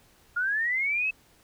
sine linear sweep, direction up, 1396.9 to 2630 Hz, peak -24 dBFS, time 0.36-1.11 s, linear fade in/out 10 ms, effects pink hiss -60 dBFS RMS until 1.43 s

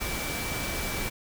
sine tone in noise, 2318 Hz, D7, 23 cents flat, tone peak -37 dBFS, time 0-1.1 s, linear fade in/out 20 ms, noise pink, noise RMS -32 dBFS, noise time 0-1.1 s, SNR -8 dB, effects none

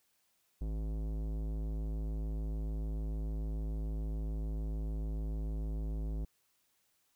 sine tone with tanh clipping, 53.4 Hz, G#1, 49 cents sharp, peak -36 dBFS, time 0.61-6.25 s, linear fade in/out 5 ms, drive 17 dB, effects white hiss -75 dBFS RMS until 7.15 s

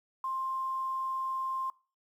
sine tone with quantisation, 1054 Hz, C6, 12 cents sharp, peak -31 dBFS, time 0.24-1.7 s, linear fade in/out 2 ms, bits 10, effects noise-tail reverb RT60 0.4 s tail -23 dB re dry

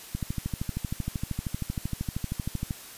click train, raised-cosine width 5 ms, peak -17 dBFS, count 34, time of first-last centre 0.15-2.708 s, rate 12.9 Hz, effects white hiss -45 dBFS RMS until 2.97 s + resampled to 32000 Hz

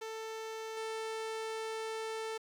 sawtooth tone with level steps, 443.3 Hz, A4, 13 cents sharp, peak -36 / -33 dBFS, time 0.01-2.38 s, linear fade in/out 10 ms, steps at 0.77 s, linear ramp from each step 2 ms, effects low-pass 8000 Hz 12 dB/octave + 10-bit

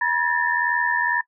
sine tone cluster, 964 / 1723 / 1805 Hz, B5 / A6 / A6, -42 / -37 / +44 cents, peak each -23 dBFS, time 0.01-1.21 s, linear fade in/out 5 ms, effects noise-tail reverb RT60 0.1 s tail -21 dB re dry

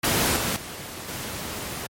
pink noise with level steps, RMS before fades -21 / -25 / -36 / -32 dBFS, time 0.03-1.87 s, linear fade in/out 10 ms, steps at 0.36 / 0.56 / 1.08 s, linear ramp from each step 2 ms, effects high-pass 80 Hz 12 dB/octave + MP3 64 kbps

